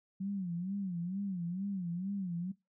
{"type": "tone with vibrato", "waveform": "sine", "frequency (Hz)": 185, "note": "F#3", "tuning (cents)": 0, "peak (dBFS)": -34, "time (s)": [0.2, 2.52], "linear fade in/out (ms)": 10, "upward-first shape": "sine", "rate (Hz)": 2.2, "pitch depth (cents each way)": 150, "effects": ["noise-tail reverb RT60 0.2 s tail -21 dB re dry"]}